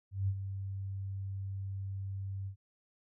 sine tone with ADSR envelope, 97.3 Hz, G2, 12 cents flat, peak -27 dBFS, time 0.11-2.56 s, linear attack 170 ms, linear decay 60 ms, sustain -9 dB, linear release 93 ms, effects none

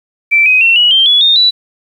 sine tone with pitch steps, 2335 / 2517 / 2713 / 2925 / 3153 / 3399 / 3664 / 3950 Hz, D7 / D#7 / E7 / F#7 / G7 / G#7 / A#7 / B7, -11 / +19 / +49 / -21 / +9 / +39 / -31 / 0 cents, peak -5 dBFS, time 0.31-1.51 s, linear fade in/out 20 ms, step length 150 ms, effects 7-bit

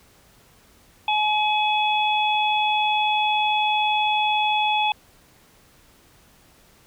harmonic tone, 849 Hz, G#5, 38 cents sharp, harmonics 1 / 3 / 4, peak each -20 / -25 / -26 dBFS, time 1.08-4.92 s, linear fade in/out 2 ms, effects pink hiss -55 dBFS RMS until 6.86 s

